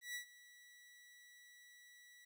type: tone with ADSR envelope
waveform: sawtooth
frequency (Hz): 1948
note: B6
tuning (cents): -24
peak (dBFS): -38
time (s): 0.01-2.25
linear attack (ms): 140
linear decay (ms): 98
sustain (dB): -19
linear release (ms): 7
effects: 13-bit